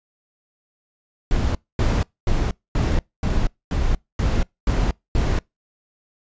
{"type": "noise bursts", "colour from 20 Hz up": "brown", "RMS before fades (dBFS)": -19, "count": 9, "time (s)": [1.31, 5.39], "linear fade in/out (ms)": 2, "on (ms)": 240, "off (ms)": 240, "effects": ["noise-tail reverb RT60 0.2 s tail -26 dB re dry", "resampled to 16000 Hz"]}